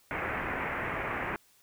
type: low-pass noise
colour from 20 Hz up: white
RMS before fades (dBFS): -34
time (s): 0.11-1.36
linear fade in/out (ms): 0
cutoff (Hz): 2300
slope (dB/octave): 48
effects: white hiss -64 dBFS RMS until 1.62 s